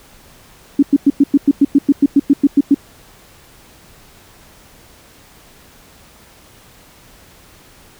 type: tone bursts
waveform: sine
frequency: 281.4 Hz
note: C#4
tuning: 26 cents sharp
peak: -5 dBFS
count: 15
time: 0.79-2.745 s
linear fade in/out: 5 ms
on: 37 ms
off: 100 ms
effects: pink hiss -45 dBFS RMS until 7.99 s